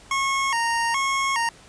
25% pulse tone with vibrato, 1006 Hz, B5, 32 cents sharp, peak -17 dBFS, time 0.11-1.49 s, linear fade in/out 2 ms, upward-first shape square, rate 1.2 Hz, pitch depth 140 cents each way, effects pink hiss -49 dBFS RMS until 1.68 s + resampled to 22050 Hz

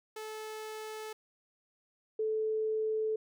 sawtooth / sine tone pair in turn, 433.9 / 436.2 Hz, A4 / A4, -24 / -15 cents, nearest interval unison, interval 9 cents, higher second, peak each -36 / -29 dBFS, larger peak second, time 0.16-1.13 / 2.19-3.16 s, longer neither, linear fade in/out 5 ms, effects none

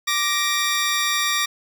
15% pulse tone pair together, 1174.7 / 1876.6 Hz, D6 / A#6, 0 / +11 cents, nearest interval minor sixth, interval 811 cents, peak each -16 dBFS, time 0.07-1.46 s, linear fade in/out 10 ms, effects none

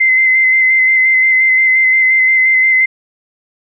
sine tone with vibrato, 2063 Hz, C7, 25 cents flat, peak -7 dBFS, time 0-2.86 s, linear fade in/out 10 ms, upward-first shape square, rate 5.7 Hz, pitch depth 17 cents each way, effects none

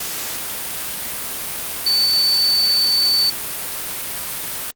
sine tone in noise, 4519 Hz, C#8, 33 cents sharp, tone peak -13 dBFS, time 1.86-3.3 s, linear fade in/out 5 ms, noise white, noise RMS -26 dBFS, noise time 0-4.71 s, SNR +10 dB, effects Opus 48 kbps

